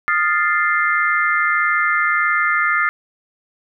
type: chord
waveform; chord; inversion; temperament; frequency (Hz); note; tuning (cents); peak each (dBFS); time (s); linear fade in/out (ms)
sine; F dominant seventh; third; equal with one note detuned; 1235.2 / 1396.9 / 1760 / 2093; Eb6 / F6 / A6 / C7; -13 / 0 / 0 / 0; -20; 0.08-2.89; 0
effects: none